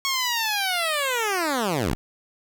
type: linear sweep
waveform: 10% pulse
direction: down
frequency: 1105 to 41.2 Hz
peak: -14 dBFS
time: 0.05-1.95 s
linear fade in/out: 0 ms
effects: none